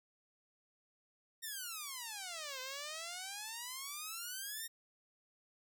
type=exponential two-way sweep; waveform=5% pulse; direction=down then up; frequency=1864.7 to 508 to 1864.7 Hz; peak=-31 dBFS; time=1.42-4.68 s; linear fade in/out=20 ms; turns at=2.6 s; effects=none